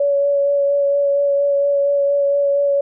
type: tone with vibrato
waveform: sine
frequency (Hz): 565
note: C#5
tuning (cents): +33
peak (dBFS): -13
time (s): 0-2.81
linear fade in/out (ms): 5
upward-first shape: sine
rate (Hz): 4.3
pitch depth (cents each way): 13
effects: none